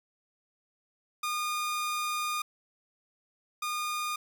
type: tone pair in turn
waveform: sawtooth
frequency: 1219 / 1219 Hz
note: D#6 / D#6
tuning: -36 / -36 cents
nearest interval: unison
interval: 0 cents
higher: neither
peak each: -26 / -27 dBFS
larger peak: first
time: 1.23-2.42 / 3.62-4.16 s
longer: first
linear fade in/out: 5 ms
effects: none